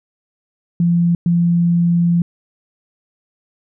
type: tone bursts at uneven times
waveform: sine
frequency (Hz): 171.7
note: F3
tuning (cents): -29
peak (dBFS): -11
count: 2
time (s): 0.8-1.15 / 1.26-2.22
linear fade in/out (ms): 2
effects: none